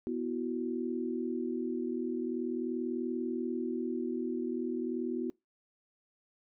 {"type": "chord", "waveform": "sine", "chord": "B suspended fourth", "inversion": "none", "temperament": "equal", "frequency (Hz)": [246.9, 329.6, 370], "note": ["B3", "E4", "F#4"], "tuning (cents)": [0, 0, 0], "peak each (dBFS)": [-35, -37, -36], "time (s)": [0.07, 5.3], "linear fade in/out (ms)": 0, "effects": ["noise-tail reverb RT60 0.2 s tail -24 dB re dry"]}